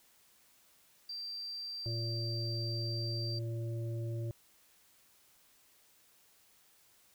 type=tone; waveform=sine; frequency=4699 Hz; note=D8; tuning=in tune; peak=-39 dBFS; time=1.09-3.39 s; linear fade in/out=5 ms
type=harmonic tone; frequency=115.1 Hz; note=A#2; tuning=22 cents flat; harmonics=1 / 3 / 5; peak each=-35 / -45 / -49 dBFS; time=1.86-4.31 s; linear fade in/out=0 ms
effects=white hiss -66 dBFS RMS until 7.14 s